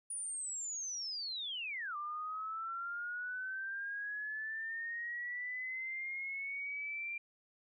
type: linear two-way sweep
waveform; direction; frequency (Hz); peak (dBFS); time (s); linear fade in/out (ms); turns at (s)
sine; down then up; 9690 to 1179 to 2377; -38; 0.1-7.18; 5; 1.96
effects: none